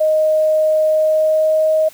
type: tone with pitch glide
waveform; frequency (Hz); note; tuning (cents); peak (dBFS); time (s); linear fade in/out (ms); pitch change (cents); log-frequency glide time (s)
sine; 622.3 to 627.7; D#5 to D#5; 0 to +15; -11; 0-1.89; 10; +15; 0.9-1.73
effects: white hiss -43 dBFS RMS until 1.93 s